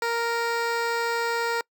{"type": "tone with notch filter", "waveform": "15% pulse", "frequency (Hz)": 466.2, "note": "A#4", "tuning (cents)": 0, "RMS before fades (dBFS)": -26, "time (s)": [0.02, 1.61], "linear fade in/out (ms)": 2, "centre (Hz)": 11000, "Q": 0.78, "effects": ["noise-tail reverb RT60 0.1 s tail -26 dB re dry"]}